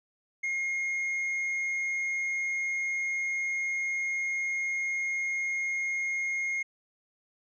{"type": "tone with tanh clipping", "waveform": "sine", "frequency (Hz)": 2142, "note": "C7", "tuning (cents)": 40, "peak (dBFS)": -29, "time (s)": [0.43, 6.63], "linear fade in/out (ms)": 10, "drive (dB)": 4, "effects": ["resampled to 16000 Hz"]}